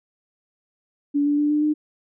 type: tone with pitch steps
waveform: sine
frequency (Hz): 287.5 / 291.2 / 294.9 / 298.7 / 302.5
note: D4 / D4 / D4 / D4 / D#4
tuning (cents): -37 / -15 / +7 / +29 / -49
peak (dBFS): -17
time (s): 1.14-1.74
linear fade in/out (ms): 20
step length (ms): 120
effects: none